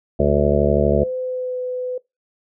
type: harmonic tone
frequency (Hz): 72.4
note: D2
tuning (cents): -24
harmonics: 1 / 2 / 3 / 5 / 6 / 7 / 8 / 9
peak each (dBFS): -22 / -22 / -22 / -22 / -22 / -22 / -22 / -22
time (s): 0.19-1.04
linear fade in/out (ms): 10
type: tone with pitch glide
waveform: sine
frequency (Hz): 511 to 502.8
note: C5 to B4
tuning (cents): -41 to +31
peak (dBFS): -22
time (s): 0.98-1.98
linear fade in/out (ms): 5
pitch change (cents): -28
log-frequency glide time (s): 1.17-1.59
effects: noise-tail reverb RT60 0.2 s tail -22 dB re dry